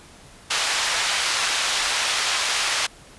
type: band-pass noise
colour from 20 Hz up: white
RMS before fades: -23 dBFS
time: 0.5-2.87 s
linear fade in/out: 10 ms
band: 800 to 4900 Hz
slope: 12 dB/octave
effects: pink hiss -47 dBFS RMS until 3.18 s + resampled to 24000 Hz